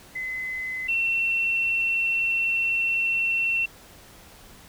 sine tone pair in turn, 2034 / 2708 Hz, C7 / E7, -50 / +46 cents, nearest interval perfect fourth, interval 496 cents, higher second, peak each -28 / -21 dBFS, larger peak second, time 0.15-0.88 / 0.88-3.66 s, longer second, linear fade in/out 10 ms, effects pink hiss -49 dBFS RMS until 4.68 s

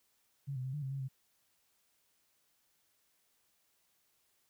sine tone with pitch steps, 139.2 / 127.8 / 131.3 / 148.2 / 133.6 / 137.3 / 132.3 Hz, C#3 / C3 / C3 / D3 / C3 / C#3 / C3, +8 / -40 / +6 / +16 / +36 / -16 / +20 cents, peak -36 dBFS, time 0.47-1.086 s, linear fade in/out 20 ms, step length 88 ms, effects white hiss -75 dBFS RMS until 4.49 s

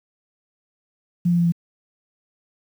sine tone with pitch steps, 174.61 / 173 / 171.41 / 169.84 Hz, F3 / F3 / F3 / F3, 0 / -16 / -32 / -48 cents, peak -15 dBFS, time 1.25-1.522 s, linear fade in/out 10 ms, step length 68 ms, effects 8-bit

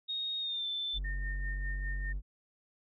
sine tone with pitch glide, 3729 to 3534 Hz, A#7 to A7, 0 to +7 cents, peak -33 dBFS, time 0.08-0.99 s, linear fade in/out 20 ms, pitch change -93 cents, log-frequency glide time 0.4-0.67 s
triangle tone, 48 Hz, G1, 36 cents flat, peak -31 dBFS, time 0.93-2.22 s, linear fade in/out 50 ms
sine tone with tremolo, 1825 Hz, A#6, 37 cents flat, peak -38 dBFS, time 1.04-2.13 s, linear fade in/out 10 ms, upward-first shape sine, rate 5 Hz, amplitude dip 60%
effects none

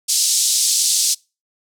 white band-pass noise, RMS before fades -17 dBFS, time 0.08-1.15 s, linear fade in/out 20 ms, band 4200 to 9000 Hz, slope 24 dB/octave, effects noise-tail reverb RT60 0.3 s tail -26 dB re dry

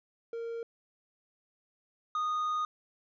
triangle tone pair in turn, 462.6 / 1235 Hz, A#4 / D#6, -13 / -13 cents, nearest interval octave + perfect fourth, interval 1700 cents, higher second, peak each -33 / -27 dBFS, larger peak second, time 0.33-0.63 / 2.15-2.65 s, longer second, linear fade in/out 2 ms, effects resampled to 16000 Hz

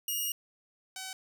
5% pulse tone pair in turn, 2863 / 758.3 Hz, F7 / F#5, +42 / +42 cents, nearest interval octave + major seventh, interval 2300 cents, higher first, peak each -22 / -27 dBFS, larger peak first, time 0.08-0.32 / 0.96-1.13 s, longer first, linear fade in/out 2 ms, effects none

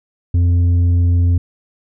sine tone with tanh clipping, 87.31 Hz, F2, in tune, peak -11 dBFS, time 0.34-1.38 s, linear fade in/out 5 ms, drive 5 dB, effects none

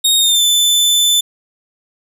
sawtooth tone with pitch glide, 3729 to 3520 Hz, A#7 to A7, 0 to 0 cents, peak -7 dBFS, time 0.04-1.21 s, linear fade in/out 10 ms, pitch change -100 cents, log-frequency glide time 0.18-0.43 s, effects none

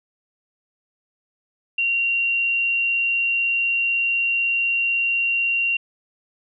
sine tone, 2758 Hz, F7, 22 cents flat, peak -18 dBFS, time 1.78-5.77 s, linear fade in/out 5 ms, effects none

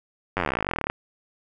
slowing click train, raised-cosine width 0.5 ms, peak -9 dBFS, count 30, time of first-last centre 0.37-0.9 s, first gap 10 ms, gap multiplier 1.04, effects none

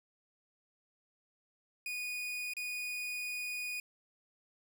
40% pulse tone with dropouts, 2468 Hz, D#7, 15 cents flat, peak -36 dBFS, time 1.86-3.8 s, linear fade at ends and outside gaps 2 ms, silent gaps 2.536-2.567 s, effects none

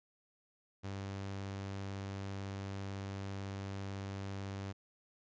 sawtooth tone, 98 Hz, G2, in tune, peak -36 dBFS, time 0.83-4.73 s, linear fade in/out 20 ms, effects resampled to 16000 Hz

